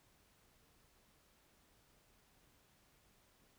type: silence
effects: pink hiss -71 dBFS RMS until 3.58 s